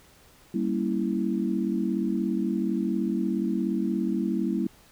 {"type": "chord", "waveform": "sine", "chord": "G diminished seventh", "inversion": "none", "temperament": "equal", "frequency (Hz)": [196, 233.1, 277.2, 329.6], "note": ["G3", "Bb3", "Db4", "Fb4"], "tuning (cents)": [0, 0, 0, 0], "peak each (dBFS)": [-28, -29, -33, -29], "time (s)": [0.54, 4.67], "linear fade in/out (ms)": 5, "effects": ["pink hiss -56 dBFS RMS until 4.91 s"]}